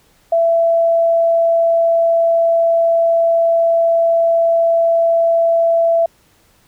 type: tone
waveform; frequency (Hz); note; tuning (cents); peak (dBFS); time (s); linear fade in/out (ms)
sine; 668; E5; +23; -10; 0.32-6.06; 5
effects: pink hiss -54 dBFS RMS until 6.67 s